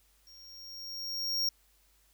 square tone with level ramp, 5570 Hz, F8, 5 cents flat, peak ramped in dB -53 to -27 dBFS, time 0.27-1.49 s, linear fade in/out 2 ms, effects added 50 Hz sine -68 dBFS peak until 2.13 s + white hiss -68 dBFS RMS until 2.13 s

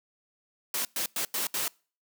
white noise bursts at uneven times, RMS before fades -30 dBFS, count 5, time 0.74-0.85 / 0.96-1.06 / 1.16-1.25 / 1.34-1.47 / 1.54-1.68 s, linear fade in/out 2 ms, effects noise-tail reverb RT60 0.4 s tail -26 dB re dry + high-pass 200 Hz 12 dB/octave

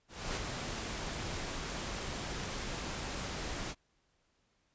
pink noise with ADSR envelope, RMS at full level -35 dBFS, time 0.08-3.75 s, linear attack 290 ms, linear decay 5 ms, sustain -4 dB, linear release 50 ms, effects pink hiss -75 dBFS RMS until 4.74 s + resampled to 16000 Hz

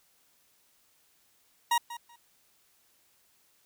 40% pulse tone with echo, 946 Hz, A#5, 25 cents sharp, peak -22 dBFS, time 1.71-1.78 s, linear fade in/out 5 ms, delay 190 ms, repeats 2, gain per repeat -15 dB, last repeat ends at 2.16 s, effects white hiss -67 dBFS RMS until 3.65 s

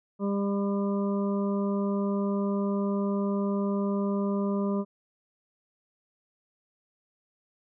harmonic tone, 200 Hz, G3, 35 cents sharp, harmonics 1 / 2 / 3 / 5 / 6, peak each -26 / -32 / -36 / -40 / -42 dBFS, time 0.19-4.85 s, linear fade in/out 50 ms, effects none

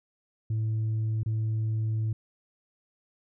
sine tone with dropouts, 110 Hz, A2, in tune, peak -23 dBFS, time 0.5-2.13 s, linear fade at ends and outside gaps 5 ms, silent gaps 1.233-1.26 s, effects tanh soft clip ceiling -24 dBFS

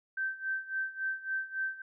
sine tone with tremolo, 1554 Hz, G6, 16 cents flat, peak -29 dBFS, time 0.17-1.82 s, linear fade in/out 5 ms, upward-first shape sine, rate 3.6 Hz, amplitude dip 85%, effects none

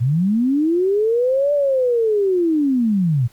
sine linear two-way sweep, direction up then down, 111.9 to 587.3 to 111.9 Hz, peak -14 dBFS, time 0-3.28 s, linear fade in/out 20 ms, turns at 1.53 s, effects pink hiss -53 dBFS RMS until 3.32 s

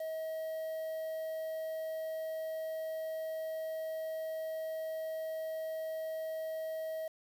triangle tone with quantisation, 638 Hz, D#5, 43 cents sharp, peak -34 dBFS, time 0-7.08 s, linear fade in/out 5 ms, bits 9, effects none

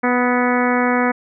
harmonic tone with a mistuned harmonic, 246.6 Hz, B3, 2 cents flat, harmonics 1 / 2 / 3 / 4 / 5 / 6 / 7 / 8 / 9, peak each -18 / -21 / -23 / -24 / -25 / -26 / -26 / -27 / -28 dBFS, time 0.03-1.12 s, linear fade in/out 10 ms, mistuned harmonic 5, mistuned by +25 cents, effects none

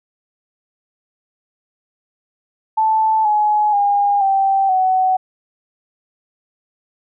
sine tone with pitch steps, 877 / 843.2 / 810.7 / 779.5 / 749.5 Hz, A5 / G#5 / G#5 / G5 / F#5, -6 / +26 / -42 / -10 / +22 cents, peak -12 dBFS, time 2.77-5.17 s, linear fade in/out 10 ms, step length 480 ms, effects none

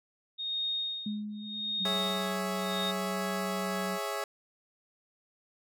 sine tone with tremolo, 3709 Hz, A#7, 9 cents flat, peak -29 dBFS, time 0.38-2.92 s, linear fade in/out 20 ms, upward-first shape sine, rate 0.84 Hz, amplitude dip 100%
sine tone with exponential decay, 210 Hz, G#3, 19 cents sharp, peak -30 dBFS, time 1.06-2.72 s, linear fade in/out 5 ms, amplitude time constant 360 ms
sine tone with vibrato, 189.1 Hz, F#3, 38 cents sharp, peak -35 dBFS, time 1.78-3.99 s, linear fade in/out 50 ms, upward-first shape triangle, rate 0.8 Hz, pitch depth 8 cents each way
20% pulse chord, C# minor, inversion second, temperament equal, 415.3 / 554.4 / 659.3 Hz, G#4 / C#5 / E5, 0 / 0 / 0 cents, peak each -32 dBFS, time 1.85-4.24 s, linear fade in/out 2 ms
effects none

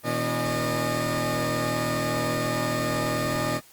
20% pulse tone cluster, 119.9 / 160.3 / 279 / 608 Hz, A#2 / E3 / C#4 / D#5, +49 / -48 / +11 / -40 cents, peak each -25 / -27 / -27 / -23 dBFS, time 0.03-3.61 s, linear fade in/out 50 ms, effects white hiss -53 dBFS RMS until 3.72 s + Opus 32 kbps

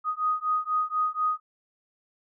sine beating tone pair, 1244.5 / 1248.6 Hz, D#6 / D#6, 0 / +6 cents, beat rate 4.1 Hz, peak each -27 dBFS, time 0.04-1.4 s, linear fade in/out 50 ms, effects none

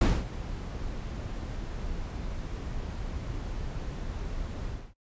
brown noise with ADSR envelope, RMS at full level -19 dBFS, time 0.01-4.94 s, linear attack 4 ms, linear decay 220 ms, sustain -16 dB, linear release 260 ms, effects noise-tail reverb RT60 0.1 s tail -25 dB re dry + resampled to 16000 Hz

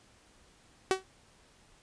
sawtooth tone with exponential decay, 378.8 Hz, F#4, 41 cents sharp, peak -17 dBFS, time 0.91-1.04 s, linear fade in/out 0 ms, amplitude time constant 27 ms, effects pink hiss -62 dBFS RMS until 1.82 s + resampled to 22050 Hz

